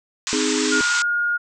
white band-pass noise, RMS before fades -25 dBFS, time 0.27-1.02 s, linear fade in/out 0 ms, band 870 to 8000 Hz, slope 96 dB/octave
sine chord, Ab major, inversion first, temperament just, 259.6 / 311.5 / 415.3 Hz, C4 / Eb4 / Ab4, -13 / +2 / 0 cents, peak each -24 dBFS, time 0.33-0.81 s, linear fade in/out 0 ms
sine tone, 1426 Hz, F6, 36 cents sharp, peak -18 dBFS, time 0.71-1.38 s, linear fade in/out 20 ms
effects none

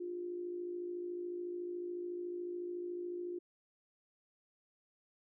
sine tone with amplitude modulation, 353 Hz, F4, 19 cents sharp, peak -36 dBFS, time 0-3.39 s, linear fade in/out 10 ms, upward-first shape sine, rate 53.9 Hz, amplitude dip 50%, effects none

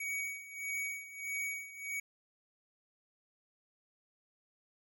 square tone with tremolo, 2253 Hz, C#7, 28 cents sharp, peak -35 dBFS, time 0-2 s, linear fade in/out 5 ms, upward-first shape sine, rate 1.6 Hz, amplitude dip 80%, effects none

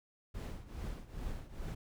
brown noise with tremolo, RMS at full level -39 dBFS, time 0.34-1.75 s, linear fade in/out 10 ms, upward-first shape triangle, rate 2.4 Hz, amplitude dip 85%, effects none

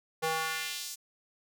square tone with high-pass filter sweep, 160.1 Hz, D#3, 50 cents sharp, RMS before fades -34 dBFS, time 0.22-0.96 s, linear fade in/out 20 ms, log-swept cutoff 520 to 6800 Hz, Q 1.2, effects none

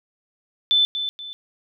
sine tone with echo, 3520 Hz, A7, in tune, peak -14 dBFS, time 0.71-0.85 s, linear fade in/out 0 ms, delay 240 ms, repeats 2, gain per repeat -9 dB, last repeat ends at 1.33 s, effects none

